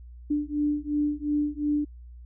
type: beating tone pair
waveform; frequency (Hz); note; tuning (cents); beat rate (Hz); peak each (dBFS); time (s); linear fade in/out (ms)
sine; 293.7 / 296.5; D4 / D4; 0 / +17; 2.8; -27; 0.3-1.85; 10
effects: added 60 Hz sine -42 dBFS peak until 2.25 s